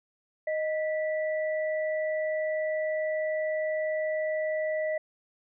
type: tone pair together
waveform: sine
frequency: 622.3 / 1965.4 Hz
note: D#5 / B6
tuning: 0 / -9 cents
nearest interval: octave + minor sixth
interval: 1991 cents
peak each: -27 / -36 dBFS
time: 0.47-4.98 s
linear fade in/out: 5 ms
effects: none